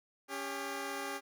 10% pulse tone pair together, 278.4 / 399.5 Hz, C#4 / G4, +8 / +33 cents, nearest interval tritone, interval 625 cents, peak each -33 / -31 dBFS, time 0.28-1.21 s, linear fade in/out 50 ms, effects none

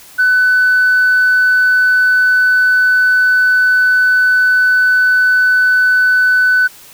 sine tone, 1500 Hz, F#6, 23 cents sharp, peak -6 dBFS, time 0.18-6.68 s, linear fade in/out 20 ms, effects tanh soft clip ceiling -5 dBFS + white hiss -39 dBFS RMS until 6.93 s

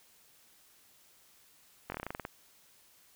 slowing click train, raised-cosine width 0.5 ms, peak -22 dBFS, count 11, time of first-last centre 1.9-2.251 s, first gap 21 ms, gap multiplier 1.11, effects white hiss -63 dBFS RMS until 3.15 s

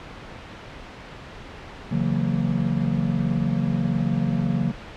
triangle chord, F# dominant seventh, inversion second, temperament just, 138.75 / 166.5 / 185 / 231.2 Hz, C#3 / E3 / F#3 / A#3, +2 / +18 / 0 / -14 cents, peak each -24 dBFS, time 1.91-4.72 s, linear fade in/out 10 ms, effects pink hiss -39 dBFS RMS until 4.96 s + low-pass 3000 Hz 12 dB/octave

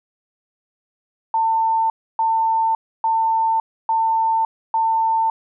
sine tone bursts, 897 Hz, A5, 33 cents sharp, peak -15 dBFS, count 5, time 1.34-5.3 s, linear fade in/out 2 ms, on 560 ms, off 290 ms, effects none

